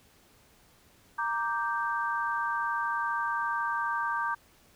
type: chord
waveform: sine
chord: G minor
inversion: first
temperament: equal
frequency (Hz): 932.3 / 1174.7 / 1568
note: Bb5 / D6 / G6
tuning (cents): 0 / 0 / 0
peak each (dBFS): -32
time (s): 1.18-4.35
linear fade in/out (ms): 10
effects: pink hiss -61 dBFS RMS until 4.75 s